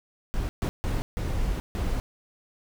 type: noise bursts at uneven times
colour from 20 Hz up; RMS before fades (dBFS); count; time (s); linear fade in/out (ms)
brown; -27; 5; 0.34-0.49 / 0.62-0.69 / 0.84-1.02 / 1.17-1.6 / 1.75-2; 0
effects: none